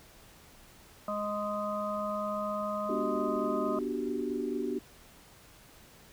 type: harmonic tone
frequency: 207.7 Hz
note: G#3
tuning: in tune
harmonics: 1 / 3 / 5 / 6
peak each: -38 / -34 / -40 / -36 dBFS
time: 1.08-3.79 s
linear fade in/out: 2 ms
type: chord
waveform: sine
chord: G major seventh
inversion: first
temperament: just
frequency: 245 / 294 / 367.5 / 392 Hz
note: B3 / D4 / F#4 / G4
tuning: -14 / +2 / -12 / 0 cents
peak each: -36 dBFS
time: 2.89-4.79 s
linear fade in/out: 5 ms
effects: pink hiss -56 dBFS RMS until 6.12 s